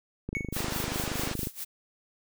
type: click train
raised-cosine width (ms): 3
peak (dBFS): -20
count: 31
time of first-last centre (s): 0.29-1.471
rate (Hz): 25.4
type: tone with exponential decay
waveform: triangle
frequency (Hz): 2217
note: C#7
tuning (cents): 0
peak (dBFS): -25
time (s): 0.35-0.57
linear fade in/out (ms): 0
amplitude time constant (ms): 46
type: noise with tremolo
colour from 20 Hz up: blue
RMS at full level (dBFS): -35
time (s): 0.52-1.65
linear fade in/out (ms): 20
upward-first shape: sine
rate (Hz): 4.7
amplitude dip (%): 90
type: band-pass noise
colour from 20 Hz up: pink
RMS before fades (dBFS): -36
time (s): 0.55-1.35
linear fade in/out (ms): 20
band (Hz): 270 to 8600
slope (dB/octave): 24
effects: none